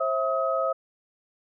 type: tone cluster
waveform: sine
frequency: 534 / 654 / 1269 Hz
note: C5 / E5 / D#6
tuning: +35 / -14 / +34 cents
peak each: -27 dBFS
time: 0-0.73 s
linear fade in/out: 10 ms
effects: none